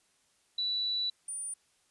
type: tone pair in turn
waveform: sine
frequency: 3951 / 9338 Hz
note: B7 / D9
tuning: 0 / -11 cents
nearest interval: octave + minor third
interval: 1489 cents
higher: second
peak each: -29 / -35 dBFS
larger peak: first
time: 0.58-1.1 / 1.28-1.54 s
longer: first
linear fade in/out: 5 ms
effects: white hiss -70 dBFS RMS until 1.9 s + resampled to 24000 Hz